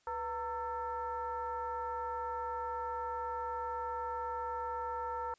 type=tone with frequency modulation; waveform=sine; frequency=914 Hz; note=A#5; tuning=34 cents flat; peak=-35 dBFS; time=0.07-5.34 s; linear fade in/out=2 ms; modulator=422 Hz; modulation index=0.97; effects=white hiss -72 dBFS RMS until 5.38 s + resampled to 16000 Hz